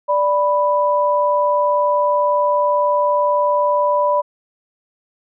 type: tone pair together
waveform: sine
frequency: 587.3 / 987.8 Hz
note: D5 / B5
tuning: 0 / 0 cents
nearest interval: major sixth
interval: 900 cents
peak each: -16 dBFS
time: 0.08-4.22 s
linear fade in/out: 20 ms
effects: none